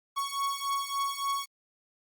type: beating tone pair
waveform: 45% pulse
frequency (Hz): 1108.7 / 1112.2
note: C#6 / C#6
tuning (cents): 0 / +5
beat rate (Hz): 3.5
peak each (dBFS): -33 / -32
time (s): 0.16-1.46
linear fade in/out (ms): 20
effects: Opus 48 kbps